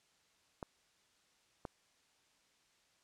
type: clicks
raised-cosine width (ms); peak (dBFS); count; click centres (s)
1; -27; 2; 0.628 / 1.652
effects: white hiss -72 dBFS RMS until 3.03 s + low-pass 7000 Hz 12 dB/octave